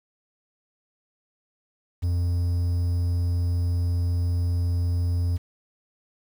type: tone with quantisation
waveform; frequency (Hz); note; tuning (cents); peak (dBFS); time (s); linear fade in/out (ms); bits
triangle; 87.31; F2; 0; -19; 2.02-5.38; 20; 8
effects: none